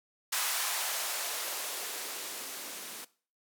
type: noise with band-pass filter sweep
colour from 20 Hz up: violet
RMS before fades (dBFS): -36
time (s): 0.32-3.05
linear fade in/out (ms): 10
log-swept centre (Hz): 1000 to 230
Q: 1.3
effects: noise-tail reverb RT60 0.4 s tail -19 dB re dry